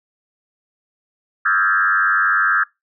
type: tone with frequency modulation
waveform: sine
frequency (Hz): 1480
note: F#6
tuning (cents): 0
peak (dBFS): -13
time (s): 1.45-2.64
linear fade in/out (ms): 10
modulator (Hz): 95.6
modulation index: 2.4
effects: noise-tail reverb RT60 0.2 s tail -24 dB re dry